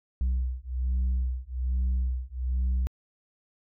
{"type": "beating tone pair", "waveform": "sine", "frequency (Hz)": [62.5, 63.7], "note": ["B1", "C2"], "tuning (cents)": [21, -46], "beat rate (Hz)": 1.2, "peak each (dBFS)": -26, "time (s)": [0.21, 2.87], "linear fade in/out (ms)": 0, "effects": ["tanh soft clip ceiling -22 dBFS"]}